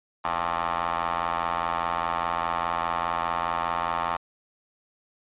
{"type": "ring-modulated tone", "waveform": "15% pulse", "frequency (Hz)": 84.9, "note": "F2", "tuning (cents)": -48, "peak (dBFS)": -16, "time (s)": [0.24, 4.17], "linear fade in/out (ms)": 10, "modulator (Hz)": 985, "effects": ["resampled to 8000 Hz"]}